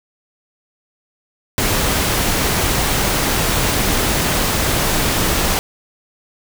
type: noise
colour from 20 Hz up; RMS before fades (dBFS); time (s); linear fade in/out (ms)
pink; -17; 1.58-5.59; 0
effects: none